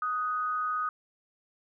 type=tone pair together; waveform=sine; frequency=1249 / 1483.9 Hz; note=D#6 / F#6; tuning=+6 / +5 cents; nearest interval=minor third; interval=299 cents; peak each=-28 / -37 dBFS; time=0.02-0.89 s; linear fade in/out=2 ms; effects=none